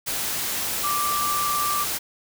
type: tone in noise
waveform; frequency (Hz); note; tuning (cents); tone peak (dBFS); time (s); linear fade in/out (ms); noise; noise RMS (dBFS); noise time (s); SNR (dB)
sine; 1174.7; D6; 0; -23; 0.83-1.85; 20; white; -27; 0.06-1.99; +1
effects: none